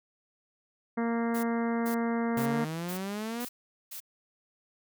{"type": "harmonic tone", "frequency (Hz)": 232.1, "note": "A#3", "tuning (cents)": -7, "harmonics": [1, 2, 3, 4, 5, 6, 7, 8, 9], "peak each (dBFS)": [-28, -34, -38, -40, -42, -44, -45, -46, -47], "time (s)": [0.97, 2.65], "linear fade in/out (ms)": 10}
{"type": "noise bursts", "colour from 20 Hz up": "blue", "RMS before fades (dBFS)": -41, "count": 6, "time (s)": [1.34, 4.004], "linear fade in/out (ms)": 10, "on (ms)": 94, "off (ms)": 420}
{"type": "exponential sweep", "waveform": "sawtooth", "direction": "up", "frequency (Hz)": [130.81, 246.9], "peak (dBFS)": -29, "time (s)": [2.37, 3.45], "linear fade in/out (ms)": 2}
{"effects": []}